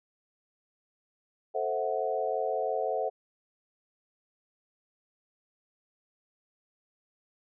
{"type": "chord", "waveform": "sine", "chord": "F# half-diminished seventh", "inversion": "first", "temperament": "equal with one note detuned", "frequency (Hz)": [440, 523.3, 654.3, 740], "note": ["A4", "C5", "E5", "F#5"], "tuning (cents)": [0, 0, -13, 0], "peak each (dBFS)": -33, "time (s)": [1.54, 3.1], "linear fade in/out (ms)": 20, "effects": []}